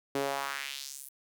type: tone with high-pass filter sweep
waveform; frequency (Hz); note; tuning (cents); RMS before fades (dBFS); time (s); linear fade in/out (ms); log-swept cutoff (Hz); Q
sawtooth; 138.59; C#3; 0; -36; 0.15-1.09; 5; 340 to 12000; 1.9
effects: none